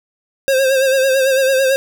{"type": "tone with vibrato", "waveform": "square", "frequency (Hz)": 532, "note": "C5", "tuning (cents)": 29, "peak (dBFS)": -12, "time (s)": [0.48, 1.76], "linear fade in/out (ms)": 0, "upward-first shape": "sine", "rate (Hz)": 9, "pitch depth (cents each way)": 48, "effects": []}